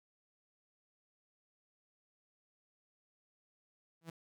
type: tone with exponential growth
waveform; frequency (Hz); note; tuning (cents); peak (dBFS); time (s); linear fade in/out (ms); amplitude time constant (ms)
sawtooth; 164.81; E3; 0; -37; 4.01-4.1; 5; 18
effects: none